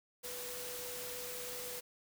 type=tone in noise; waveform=sine; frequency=493.9 Hz; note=B4; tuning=in tune; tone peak=-47 dBFS; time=0.23-1.81 s; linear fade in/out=20 ms; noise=white; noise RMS=-44 dBFS; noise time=0.23-1.81 s; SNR=-6 dB; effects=none